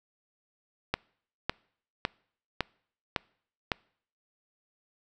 click train, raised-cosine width 0.3 ms, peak -10 dBFS, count 6, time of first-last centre 0.94-3.718 s, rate 1.8 Hz, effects noise-tail reverb RT60 0.6 s tail -26 dB re dry

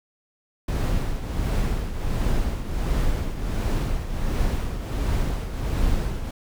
brown noise with tremolo, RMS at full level -21 dBFS, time 0.68-6.31 s, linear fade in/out 5 ms, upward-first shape triangle, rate 1.4 Hz, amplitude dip 65%, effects none

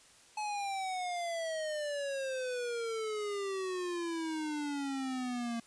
square exponential sweep, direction down, 857 to 230 Hz, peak -35 dBFS, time 0.37-5.6 s, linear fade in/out 5 ms, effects white hiss -60 dBFS RMS until 5.66 s + resampled to 22050 Hz

